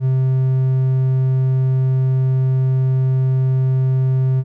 triangle tone, 130.81 Hz, C3, in tune, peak -11 dBFS, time 0-4.44 s, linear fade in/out 50 ms, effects none

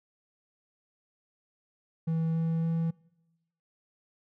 triangle tone with pitch steps, 162.7 / 163.74 / 164.78 Hz, E3 / E3 / E3, -22 / -11 / 0 cents, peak -24 dBFS, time 2.07-2.91 s, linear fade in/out 10 ms, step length 280 ms, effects noise-tail reverb RT60 1.0 s tail -24 dB re dry

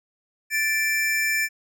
square tone pair together, 1760 / 2343 Hz, A6 / D7, 0 / -5 cents, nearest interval perfect fourth, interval 495 cents, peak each -25 / -24 dBFS, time 0.5-1.49 s, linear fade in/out 50 ms, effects none

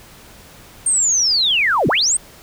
sine linear two-way sweep, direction down then up, 8770 to 108.1 to 8770 Hz, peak -13 dBFS, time 0.86-2.17 s, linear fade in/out 5 ms, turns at 1.88 s, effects pink hiss -43 dBFS RMS until 2.42 s

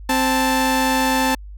sawtooth tone pair together, 261.6 / 879.9 Hz, C4 / A5, 0 / 0 cents, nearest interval octave + major sixth, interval 2100 cents, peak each -15 dBFS, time 0.09-1.35 s, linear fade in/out 5 ms, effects added 50 Hz sine -33 dBFS peak until 1.57 s

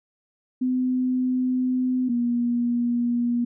sine tone pair in turn, 254.2 / 239.6 Hz, C4 / A#3, -50 / +48 cents, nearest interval minor second, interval 102 cents, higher first, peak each -20 dBFS, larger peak neither, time 0.61-2.09 / 2.09-3.45 s, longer first, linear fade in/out 10 ms, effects none

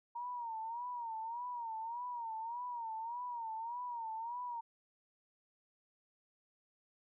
sine tone with vibrato, 934 Hz, A#5, 3 cents sharp, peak -39 dBFS, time 0.15-4.61 s, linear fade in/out 10 ms, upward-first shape sine, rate 1.7 Hz, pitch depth 99 cents each way, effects none

